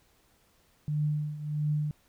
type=tone with tremolo; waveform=sine; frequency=150 Hz; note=D3; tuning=37 cents sharp; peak=-24 dBFS; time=0.88-1.91 s; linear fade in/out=0 ms; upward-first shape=triangle; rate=1.5 Hz; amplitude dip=80%; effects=pink hiss -66 dBFS RMS until 2.08 s